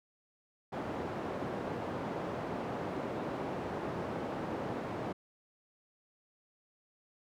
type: band-pass noise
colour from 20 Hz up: white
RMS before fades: -38 dBFS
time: 0.72-5.13 s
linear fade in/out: 10 ms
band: 110 to 670 Hz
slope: 12 dB/octave
effects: none